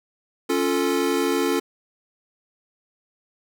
square chord, Db augmented, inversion none, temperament equal, 277.2 / 349.2 / 440 Hz, Db4 / F4 / A4, 0 / 0 / 0 cents, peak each -25 dBFS, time 0.49-1.6 s, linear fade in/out 10 ms, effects none

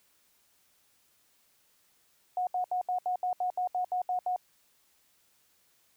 sine tone bursts, 728 Hz, F#5, 28 cents flat, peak -27 dBFS, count 12, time 2.37-4.362 s, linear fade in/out 2 ms, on 100 ms, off 72 ms, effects white hiss -68 dBFS RMS until 5.96 s

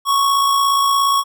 square tone with amplitude modulation, 1108.7 Hz, C#6, in tune, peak -12 dBFS, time 0.05-1.24 s, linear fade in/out 50 ms, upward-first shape sine, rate 57.1 Hz, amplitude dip 35%, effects none

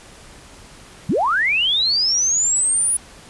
sine linear sweep, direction up, 123.47 to 9900 Hz, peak -15 dBFS, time 1.09-2.97 s, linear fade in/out 5 ms, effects pink hiss -43 dBFS RMS until 3.29 s + resampled to 24000 Hz

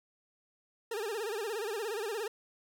40% pulse tone with vibrato, 430.4 Hz, A4, 38 cents flat, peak -33 dBFS, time 0.91-2.28 s, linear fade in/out 5 ms, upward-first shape sine, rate 17 Hz, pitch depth 150 cents each way, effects none

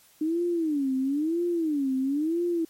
sine tone with vibrato, 302.2 Hz, D4, 50 cents sharp, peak -23 dBFS, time 0.21-2.65 s, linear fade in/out 5 ms, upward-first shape sine, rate 1 Hz, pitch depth 250 cents each way, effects white hiss -58 dBFS RMS until 2.69 s + MP3 64 kbps

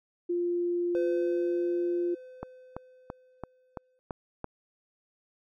sine tone, 349.2 Hz, F4, in tune, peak -26 dBFS, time 0.29-2.15 s, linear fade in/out 10 ms
triangle tone with exponential decay, 510 Hz, C5, 44 cents flat, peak -26 dBFS, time 0.95-3.99 s, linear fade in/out 0 ms, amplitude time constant 660 ms
click train, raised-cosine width 1 ms, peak -20 dBFS, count 7, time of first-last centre 2.43-4.443 s, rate 2.98 Hz
effects none

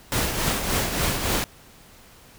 pink noise with tremolo, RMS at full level -22 dBFS, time 0.12-1.44 s, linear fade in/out 0 ms, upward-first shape triangle, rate 3.5 Hz, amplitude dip 55%, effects pink hiss -50 dBFS RMS until 2.38 s

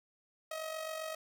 sawtooth tone with amplitude modulation, 634 Hz, D#5, 32 cents sharp, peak -32 dBFS, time 0.51-1.15 s, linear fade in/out 5 ms, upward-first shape sine, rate 47.6 Hz, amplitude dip 55%, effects none

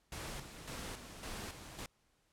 pink noise with tremolo, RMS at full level -44 dBFS, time 0.12-1.86 s, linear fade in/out 2 ms, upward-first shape square, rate 1.8 Hz, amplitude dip 55%, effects pink hiss -75 dBFS RMS until 2.32 s + low-pass 11000 Hz 12 dB/octave

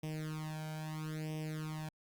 sawtooth tone with flanger, 155.56 Hz, D#3, in tune, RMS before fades -41 dBFS, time 0.03-1.89 s, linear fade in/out 5 ms, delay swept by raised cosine 0.35 to 1.31 ms, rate 0.76 Hz, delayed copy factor +0.9, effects Opus 48 kbps

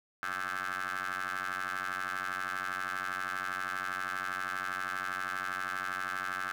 20% pulse ring-modulated tone, 92.5 Hz, F#2, in tune, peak -26 dBFS, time 0.23-6.52 s, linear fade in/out 0 ms, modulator 1440 Hz, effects none

